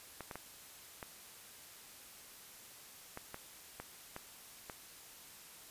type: clicks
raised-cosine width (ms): 0.5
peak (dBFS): -28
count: 9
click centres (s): 0.207 / 0.312 / 0.356 / 1.028 / 3.174 / 3.344 / 3.8 / 4.164 / 4.698
effects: white hiss -55 dBFS RMS until 5.7 s + resampled to 32000 Hz